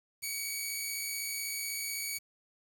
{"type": "tone pair together", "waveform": "10% pulse", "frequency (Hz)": [2217, 2273], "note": ["C#7", "C#7"], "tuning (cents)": [0, 43], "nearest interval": "unison", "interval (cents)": 43, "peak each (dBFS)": [-31, -27], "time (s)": [0.22, 2.19], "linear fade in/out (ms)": 20, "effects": ["9-bit"]}